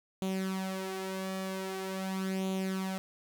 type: tone with flanger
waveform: sawtooth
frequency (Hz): 190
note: F#3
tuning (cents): +46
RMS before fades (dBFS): -35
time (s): 0.22-2.98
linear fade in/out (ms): 0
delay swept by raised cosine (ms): 0.29 to 3.59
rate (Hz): 0.44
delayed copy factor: +0.65
effects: none